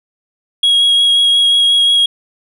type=tone with vibrato; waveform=sine; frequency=3300 Hz; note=G#7; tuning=12 cents flat; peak=-5 dBFS; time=0.63-2.06 s; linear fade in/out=5 ms; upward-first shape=sine; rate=5.6 Hz; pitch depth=11 cents each way; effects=tanh soft clip ceiling -7 dBFS